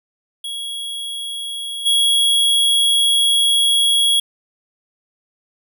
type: tone with level steps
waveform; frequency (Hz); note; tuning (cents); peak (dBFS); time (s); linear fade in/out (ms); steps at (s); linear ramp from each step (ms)
square; 3322; G#7; 0; -25 / -13; 0.44-4.2; 5; 1.85; 20
effects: none